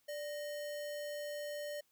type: tone with sample-and-hold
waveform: sine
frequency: 587.3 Hz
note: D5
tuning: in tune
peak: -39 dBFS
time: 0.08-1.81 s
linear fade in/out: 10 ms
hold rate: 2450 Hz
effects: white hiss -75 dBFS RMS until 1.91 s